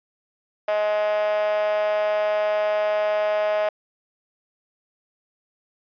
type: tone with high-pass filter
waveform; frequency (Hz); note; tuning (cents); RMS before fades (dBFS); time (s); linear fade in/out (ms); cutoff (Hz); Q
5% pulse; 210.3; G#3; +22; -22; 0.68-3.69; 2; 640; 9.3
effects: resampled to 11025 Hz